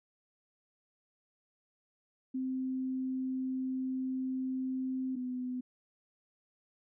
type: tone pair in turn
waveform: sine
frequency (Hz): 260 / 251.7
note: C4 / B3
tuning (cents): -11 / +33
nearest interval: minor second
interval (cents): 56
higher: first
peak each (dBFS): -32 / -34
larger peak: first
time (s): 2.34-5.16 / 5.16-5.61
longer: first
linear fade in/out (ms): 10
effects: none